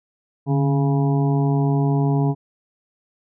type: harmonic tone with a mistuned harmonic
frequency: 138.59 Hz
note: C#3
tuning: in tune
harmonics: 1 / 2 / 3 / 5 / 6 / 7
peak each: -17 / -23 / -27 / -31 / -33 / -34 dBFS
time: 0.46-2.35 s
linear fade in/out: 50 ms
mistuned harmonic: 1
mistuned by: +70 cents
effects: none